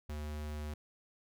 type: tone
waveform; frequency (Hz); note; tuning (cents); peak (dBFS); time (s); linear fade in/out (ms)
square; 75.2; D2; +42; -39; 0.09-0.74; 5
effects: none